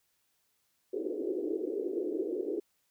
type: band-pass noise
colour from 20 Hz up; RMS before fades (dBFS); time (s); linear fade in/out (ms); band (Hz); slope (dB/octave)
white; -34; 0.93-2.6; 10; 310 to 440; 48
effects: white hiss -75 dBFS RMS until 2.9 s